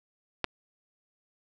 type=clicks; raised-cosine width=0.3 ms; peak=-10 / -24 dBFS; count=2; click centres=0.443 / 0.446 s; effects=none